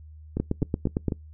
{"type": "two click trains", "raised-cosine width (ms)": 3, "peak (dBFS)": [-14, -11], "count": [4, 7], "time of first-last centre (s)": [[0.37, 1.122], [0.4, 1.083]], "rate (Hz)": [3.99, 8.79], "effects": ["noise-tail reverb RT60 0.2 s tail -26 dB re dry", "added 77 Hz sine -43 dBFS peak until 1.33 s"]}